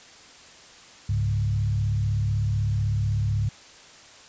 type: tone with frequency modulation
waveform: sine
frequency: 103.83 Hz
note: G#2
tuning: in tune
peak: -21 dBFS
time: 1.09-3.49 s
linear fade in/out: 5 ms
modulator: 36 Hz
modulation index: 0.8
effects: white hiss -48 dBFS RMS until 4.28 s + resampled to 16000 Hz